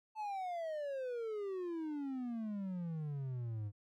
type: exponential sweep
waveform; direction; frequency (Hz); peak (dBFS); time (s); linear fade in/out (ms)
triangle; down; 882 to 100.4; -36; 0.15-3.72; 50
effects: none